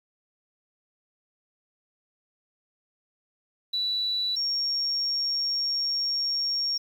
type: tone pair in turn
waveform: triangle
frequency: 3951 / 5542 Hz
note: B7 / F8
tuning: 0 / -14 cents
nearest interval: tritone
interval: 586 cents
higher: second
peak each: -21 dBFS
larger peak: neither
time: 3.73-4.36 / 4.36-6.78 s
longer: second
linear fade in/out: 10 ms
effects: tanh soft clip ceiling -23 dBFS + 9-bit